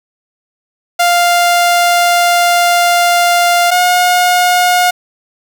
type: tone pair in turn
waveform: sawtooth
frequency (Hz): 698.5 / 718.1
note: F5 / F5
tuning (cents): 0 / +48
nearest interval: unison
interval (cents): 48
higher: second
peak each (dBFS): -4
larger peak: neither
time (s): 0.99-3.71 / 3.71-4.91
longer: first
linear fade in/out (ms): 10
effects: none